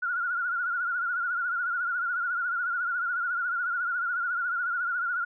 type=tone with vibrato; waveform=sine; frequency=1424 Hz; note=F6; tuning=33 cents sharp; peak=-26 dBFS; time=0.02-5.25 s; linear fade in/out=10 ms; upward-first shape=triangle; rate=14 Hz; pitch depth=91 cents each way; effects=none